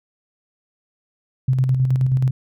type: tone with tremolo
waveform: sine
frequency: 130 Hz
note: C3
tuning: 11 cents flat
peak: -13 dBFS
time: 1.48-2.31 s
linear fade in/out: 5 ms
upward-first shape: square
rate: 9.4 Hz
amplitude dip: 40%
effects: none